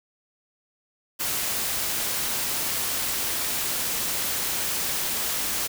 white noise, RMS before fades -27 dBFS, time 1.19-5.68 s, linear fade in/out 20 ms, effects none

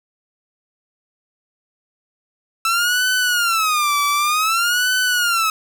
sawtooth tone with vibrato, 1318.5 Hz, E6, in tune, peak -12 dBFS, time 2.65-5.5 s, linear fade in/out 2 ms, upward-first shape sine, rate 0.54 Hz, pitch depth 230 cents each way, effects none

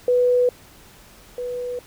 sine tone pair in turn, 493.9 / 492.1 Hz, B4 / B4, 0 / -6 cents, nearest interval unison, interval 6 cents, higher first, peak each -14 / -25 dBFS, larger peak first, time 0.08-0.49 / 1.38-1.79 s, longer neither, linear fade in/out 2 ms, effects pink hiss -48 dBFS RMS until 1.86 s

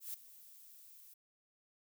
violet noise with ADSR envelope, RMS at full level -41 dBFS, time 0-1.14 s, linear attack 140 ms, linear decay 5 ms, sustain -17 dB, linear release 8 ms, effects none

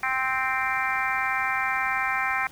harmonic tone, 261.6 Hz, C4, in tune, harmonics 3 / 4 / 5 / 6 / 7 / 8 / 9, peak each -31 / -31 / -31 / -31 / -31 / -31 / -31 dBFS, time 0.03-2.47 s, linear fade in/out 2 ms, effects pink hiss -49 dBFS RMS until 2.51 s

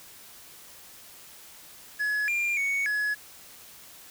triangle tone with pitch steps, 1694 / 2393 / 2225 / 1691 Hz, G#6 / D7 / C#7 / G#6, +34 / +32 / +6 / +31 cents, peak -23 dBFS, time 1.99-3.15 s, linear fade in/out 20 ms, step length 290 ms, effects white hiss -49 dBFS RMS until 4.1 s

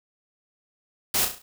white noise with echo, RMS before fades -23 dBFS, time 1.14-1.25 s, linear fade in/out 5 ms, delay 34 ms, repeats 5, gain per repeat -6 dB, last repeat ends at 1.42 s, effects none

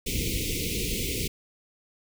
pink band-stop noise, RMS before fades -29 dBFS, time 0.06-1.28 s, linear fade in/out 10 ms, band 500 to 2100 Hz, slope 96 dB/octave, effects none

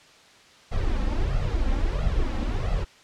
brown noise with flanger, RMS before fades -24 dBFS, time 0.71-2.85 s, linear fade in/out 20 ms, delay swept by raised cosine 1.5 to 3.8 ms, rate 1.5 Hz, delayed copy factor +0.7, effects white hiss -52 dBFS RMS until 3.03 s + low-pass 5000 Hz 12 dB/octave

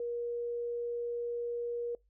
sine tone, 475.6 Hz, A#4, 35 cents sharp, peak -33 dBFS, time 0-1.95 s, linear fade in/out 2 ms, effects noise-tail reverb RT60 0.2 s tail -25 dB re dry + added 50 Hz sine -67 dBFS peak until 2.09 s

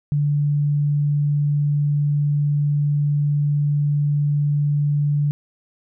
sine tone, 145.9 Hz, D3, 11 cents flat, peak -16 dBFS, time 0.12-5.31 s, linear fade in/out 0 ms, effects none

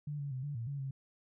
sine tone with pitch steps, 147.3 / 142.1 / 129.2 / 145 / 115.8 / 141.1 / 135 Hz, D3 / C#3 / C3 / D3 / A#2 / C#3 / C#3, +6 / +43 / -21 / -22 / -11 / +31 / -45 cents, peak -36 dBFS, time 0.07-0.91 s, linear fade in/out 5 ms, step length 120 ms, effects none

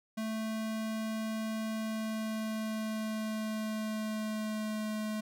square tone with pitch glide, 220 to 215 Hz, A3 to A3, 0 to -40 cents, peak -34 dBFS, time 0.17-5.21 s, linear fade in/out 10 ms, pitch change -40 cents, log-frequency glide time 1.72-4.89 s, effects none

